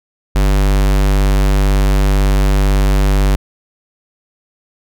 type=tone; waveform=square; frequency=49 Hz; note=G1; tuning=in tune; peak=-10 dBFS; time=0.35-3.36 s; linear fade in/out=10 ms; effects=none